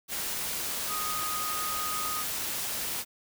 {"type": "tone in noise", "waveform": "sine", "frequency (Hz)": 1244.5, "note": "D#6", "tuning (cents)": 0, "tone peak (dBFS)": -33, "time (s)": [0.87, 2.25], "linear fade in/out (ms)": 50, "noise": "white", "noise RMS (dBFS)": -33, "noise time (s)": [0.08, 3.05], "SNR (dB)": -3, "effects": []}